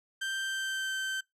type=tone with pitch glide; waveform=30% pulse; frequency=1568 to 1549.1 Hz; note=G6 to G6; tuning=0 to -21 cents; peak=-29 dBFS; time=0.21-1.21 s; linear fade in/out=10 ms; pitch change=-21 cents; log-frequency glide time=0.42-0.95 s; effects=noise-tail reverb RT60 0.2 s tail -25 dB re dry + low-pass 10000 Hz 12 dB/octave